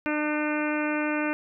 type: harmonic tone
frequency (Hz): 301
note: D4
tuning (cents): +43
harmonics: 1 / 2 / 3 / 4 / 5 / 6 / 7 / 8 / 9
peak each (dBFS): -27 / -32 / -36 / -37 / -33 / -39 / -38 / -36 / -40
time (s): 0.06-1.33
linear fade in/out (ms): 0
effects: none